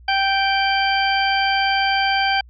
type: harmonic tone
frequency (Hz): 782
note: G5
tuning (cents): -4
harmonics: 1 / 2 / 3 / 4 / 6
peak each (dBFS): -19 / -22 / -24 / -25 / -27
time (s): 0.08-2.41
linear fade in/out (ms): 5
effects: added 60 Hz sine -42 dBFS peak until 2.49 s